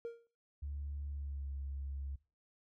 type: tone with exponential decay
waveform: triangle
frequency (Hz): 466.2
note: A#4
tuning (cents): 0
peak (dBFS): -33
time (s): 0.05-0.27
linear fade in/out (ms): 0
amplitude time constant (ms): 47
type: tone with pitch glide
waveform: sine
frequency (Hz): 71.7 to 69.06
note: D2 to C#2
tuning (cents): -41 to -6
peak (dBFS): -38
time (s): 0.62-2.16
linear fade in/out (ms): 10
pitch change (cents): -65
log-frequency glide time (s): 1.09-1.49
effects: noise-tail reverb RT60 0.4 s tail -23 dB re dry + tanh soft clip ceiling -34 dBFS